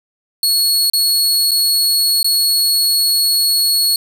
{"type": "tone with dropouts", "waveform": "sawtooth", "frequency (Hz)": 4352, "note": "C#8", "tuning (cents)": -33, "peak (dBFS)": -9, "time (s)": [0.43, 3.96], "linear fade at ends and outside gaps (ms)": 2, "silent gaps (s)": [[0.9, 0.934], [1.51, 1.515], [2.23, 2.244]], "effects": []}